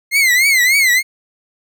40% pulse tone with vibrato, 2093 Hz, C7, in tune, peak -9 dBFS, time 0.11-1.03 s, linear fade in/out 50 ms, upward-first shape triangle, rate 3.4 Hz, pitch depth 160 cents each way, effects none

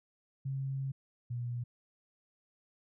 sine tone pair in turn, 135.2 / 120.8 Hz, C#3 / B2, -43 / -38 cents, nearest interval major second, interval 195 cents, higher first, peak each -33 / -34 dBFS, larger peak first, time 0.45-0.92 / 1.3-1.64 s, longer first, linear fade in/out 10 ms, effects none

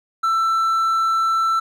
triangle tone, 1333 Hz, E6, 19 cents sharp, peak -14 dBFS, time 0.23-1.6 s, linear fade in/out 10 ms, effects none

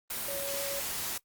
sine tone in noise, 559 Hz, C#5, 14 cents sharp, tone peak -36 dBFS, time 0.28-0.8 s, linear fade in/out 5 ms, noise white, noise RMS -35 dBFS, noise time 0.1-1.18 s, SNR -4 dB, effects noise-tail reverb RT60 0.1 s tail -21 dB re dry + Opus 32 kbps

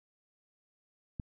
click, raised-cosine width 5 ms, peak -25 dBFS, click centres 1.198 s, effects none

